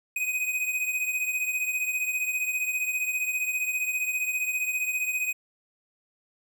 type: beating tone pair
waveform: square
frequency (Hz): 2500 / 2515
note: D#7 / D#7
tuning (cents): +8 / +18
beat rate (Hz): 15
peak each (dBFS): -28 / -33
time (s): 0.16-5.33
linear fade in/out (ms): 5
effects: none